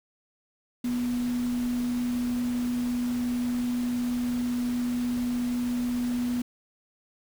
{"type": "tone in noise", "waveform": "sine", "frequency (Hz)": 244.2, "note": "B3", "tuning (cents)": -19, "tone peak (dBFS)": -25, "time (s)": [0.84, 6.42], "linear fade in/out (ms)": 5, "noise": "pink", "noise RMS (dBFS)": -42, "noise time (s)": [0.84, 6.42], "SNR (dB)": 14, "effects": []}